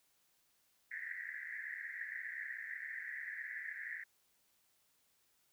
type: band-pass noise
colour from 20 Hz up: pink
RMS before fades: -45 dBFS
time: 0.91-4.04 s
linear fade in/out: 5 ms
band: 1700 to 2000 Hz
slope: 96 dB/octave
effects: white hiss -75 dBFS RMS until 5.52 s